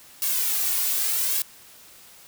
blue noise with flanger, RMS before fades -24 dBFS, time 0.22-1.42 s, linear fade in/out 2 ms, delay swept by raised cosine 1.8 to 2.8 ms, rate 0.84 Hz, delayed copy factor +0.85, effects white hiss -49 dBFS RMS until 2.27 s

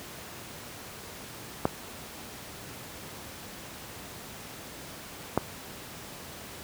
clicks, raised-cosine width 1 ms, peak -8 dBFS, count 2, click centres 1.654 / 5.376 s, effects pink hiss -43 dBFS RMS until 6.63 s + high-pass 80 Hz 12 dB/octave

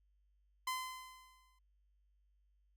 sawtooth tone with exponential decay, 1028 Hz, C6, 31 cents flat, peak -31 dBFS, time 0.67-1.59 s, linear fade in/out 5 ms, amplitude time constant 200 ms, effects added 50 Hz sine -70 dBFS peak until 2.76 s

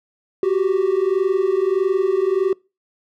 triangle tone pair together, 370 / 391.6 Hz, F#4 / G4, 0 / -2 cents, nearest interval minor second, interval 98 cents, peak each -16 dBFS, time 0.43-2.53 s, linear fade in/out 2 ms, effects noise-tail reverb RT60 0.3 s tail -26 dB re dry + tanh soft clip ceiling -7 dBFS

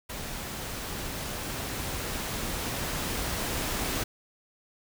pink noise with level ramp, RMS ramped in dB -37 to -30 dBFS, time 0.09-4.04 s, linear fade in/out 10 ms, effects none

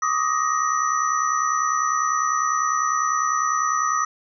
sine tone cluster, 1124 / 1184 / 1254 / 1876 / 5940 Hz, C#6 / D6 / D#6 / A#6 / F#8, +24 / +14 / +13 / +11 / +6 cents, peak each -29 / -27 / -21 / -30 / -29 dBFS, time 0.02-4.05 s, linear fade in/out 5 ms, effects none

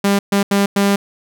sawtooth tone bursts at uneven times, 199.8 Hz, G3, 33 cents sharp, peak -8 dBFS, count 4, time 0.04-0.19 / 0.32-0.43 / 0.51-0.66 / 0.76-0.96 s, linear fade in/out 5 ms, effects none

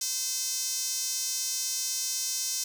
sawtooth tone with high-pass filter, 516 Hz, C5, 24 cents flat, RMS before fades -31 dBFS, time 0.01-2.64 s, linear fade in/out 5 ms, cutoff 5900 Hz, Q 2.7, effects none

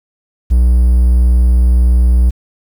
triangle tone, 60.8 Hz, B1, 26 cents flat, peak -4 dBFS, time 0.5-2.31 s, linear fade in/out 20 ms, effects 7-bit

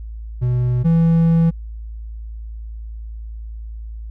triangle tone pair in turn, 123.47 / 165.53 Hz, B2 / E3, 0 / +8 cents, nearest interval perfect fourth, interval 508 cents, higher second, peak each -13 / -9 dBFS, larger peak second, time 0.41-0.84 / 0.84-1.51 s, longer second, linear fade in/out 20 ms, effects added 55 Hz sine -28 dBFS peak until 4.1 s

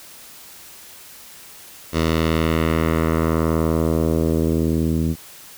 10% pulse tone with low-pass filter sweep, 80.8 Hz, E2, 34 cents flat, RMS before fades -19 dBFS, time 1.92-5.16 s, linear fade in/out 50 ms, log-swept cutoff 5500 to 220 Hz, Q 1.1, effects white hiss -42 dBFS RMS until 5.57 s

